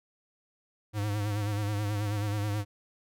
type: tone with vibrato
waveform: square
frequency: 103.83 Hz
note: G#2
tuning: in tune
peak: -29 dBFS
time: 0.93-2.65 s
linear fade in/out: 50 ms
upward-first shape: sine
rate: 9.3 Hz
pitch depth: 54 cents each way
effects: none